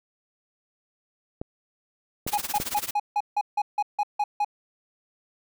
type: clicks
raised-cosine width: 2 ms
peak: -18 dBFS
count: 3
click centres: 1.415 / 2.266 / 2.601 s
type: noise with tremolo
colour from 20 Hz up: white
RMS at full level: -29 dBFS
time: 2.27-2.91 s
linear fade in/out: 5 ms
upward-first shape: sine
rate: 18 Hz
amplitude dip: 90%
type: tone bursts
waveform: triangle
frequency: 830 Hz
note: G#5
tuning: 1 cent flat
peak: -19 dBFS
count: 11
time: 2.33-4.447 s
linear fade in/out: 5 ms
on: 47 ms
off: 160 ms
effects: none